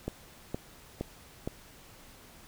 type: click train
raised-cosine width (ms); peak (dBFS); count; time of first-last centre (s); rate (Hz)
2; -19; 4; 0.08-1.475; 2.15
effects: pink hiss -54 dBFS RMS until 2.47 s